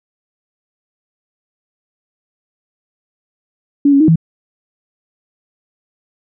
sine tone with pitch steps, 284.4 / 277.9 / 313 / 162.7 Hz, C#4 / C#4 / D#4 / E3, +45 / +4 / +10 / -22 cents, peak -6 dBFS, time 3.85-4.158 s, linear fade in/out 5 ms, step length 77 ms, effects none

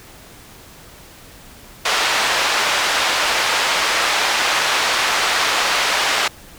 pink band-pass noise, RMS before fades -18 dBFS, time 1.85-6.28 s, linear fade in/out 5 ms, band 840 to 5100 Hz, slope 12 dB/octave, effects pink hiss -42 dBFS RMS until 6.58 s

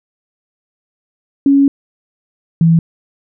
sine tone pair in turn, 278.1 / 165.03 Hz, C#4 / E3, +6 / +2 cents, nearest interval major sixth, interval 904 cents, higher first, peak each -6 dBFS, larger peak neither, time 1.46-1.68 / 2.61-2.79 s, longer first, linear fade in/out 2 ms, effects none

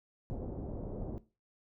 pink low-pass noise, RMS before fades -40 dBFS, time 0.3-1.18 s, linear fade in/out 0 ms, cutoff 610 Hz, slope 24 dB/octave, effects noise-tail reverb RT60 0.3 s tail -17 dB re dry

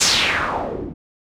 white noise with low-pass filter sweep, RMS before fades -20 dBFS, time 0-0.94 s, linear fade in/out 20 ms, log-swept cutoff 7100 to 210 Hz, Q 2.5, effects none

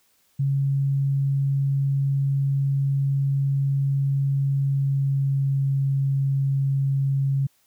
sine tone with pitch glide, 138.1 to 137.07 Hz, C#3 to C#3, -6 to -19 cents, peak -19 dBFS, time 0.39-7.47 s, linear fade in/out 10 ms, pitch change -13 cents, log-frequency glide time 4.55-5.72 s, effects white hiss -64 dBFS RMS until 7.66 s

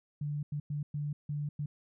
sine tone bursts at uneven times, 146.83 Hz, D3, in tune, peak -32 dBFS, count 6, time 0.21-0.43 / 0.52-0.6 / 0.7-0.83 / 0.94-1.13 / 1.29-1.49 / 1.59-1.66 s, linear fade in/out 5 ms, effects none

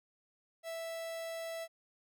45% pulse tone, 659 Hz, E5, 1 cent flat, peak -39 dBFS, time 0.63-1.68 s, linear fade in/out 50 ms, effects none

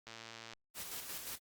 click train, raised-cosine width 0.2 ms, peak -31 dBFS, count 54, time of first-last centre 0.07-0.535 s, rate 114 Hz
white noise with tremolo, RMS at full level -43 dBFS, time 0.74-1.39 s, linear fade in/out 50 ms, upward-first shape square, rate 5.7 Hz, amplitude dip 40%
effects Opus 48 kbps

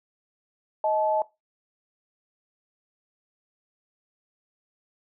sine tone pair together, 627 / 866.1 Hz, D#5 / A5, +13 / -28 cents, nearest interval tritone, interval 559 cents, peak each -24 dBFS, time 0.84-1.22 s, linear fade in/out 2 ms, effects noise-tail reverb RT60 0.2 s tail -18 dB re dry

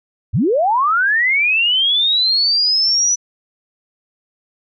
sine linear sweep, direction up, 69.3 to 5970 Hz, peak -12 dBFS, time 0.33-3.16 s, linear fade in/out 20 ms, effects none

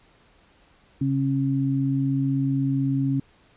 sine tone pair together, 136.4 / 272.4 Hz, C#3 / C#4, -28 / -30 cents, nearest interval octave, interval 1198 cents, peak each -23 dBFS, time 1.01-3.2 s, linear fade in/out 5 ms, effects pink hiss -58 dBFS RMS until 3.56 s + resampled to 8000 Hz

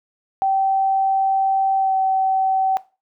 sine tone with pitch glide, 774 to 765.1 Hz, G5 to G5, -22 to -42 cents, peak -15 dBFS, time 0.42-2.77 s, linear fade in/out 0 ms, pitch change -20 cents, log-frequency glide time 1.77-1.95 s, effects noise-tail reverb RT60 0.3 s tail -18 dB re dry

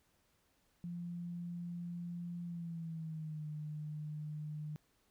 sine tone with pitch glide, 173.2 to 151.65 Hz, F3 to D#3, -14 to -44 cents, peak -40 dBFS, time 0.84-4.76 s, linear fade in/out 0 ms, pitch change -230 cents, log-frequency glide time 2.44-3.47 s, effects pink hiss -75 dBFS RMS until 5.1 s

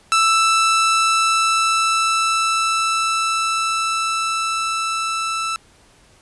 sawtooth tone with level ramp, 1323 Hz, E6, 6 cents sharp, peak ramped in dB -9 to -17 dBFS, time 0.12-5.56 s, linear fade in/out 0 ms, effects pink hiss -52 dBFS RMS until 6.21 s + resampled to 24000 Hz

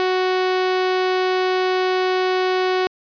sawtooth tone, 370.4 Hz, F#4, 2 cents sharp, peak -13 dBFS, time 0-2.87 s, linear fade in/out 0 ms, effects resampled to 11025 Hz

